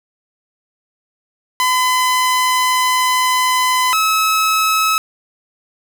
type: tone pair in turn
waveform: sawtooth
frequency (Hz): 1013 / 1291.4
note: B5 / E6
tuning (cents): +44 / -36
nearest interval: major third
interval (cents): 420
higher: second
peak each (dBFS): -9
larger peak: neither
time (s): 1.6-3.93 / 3.93-4.98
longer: first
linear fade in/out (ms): 0
effects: none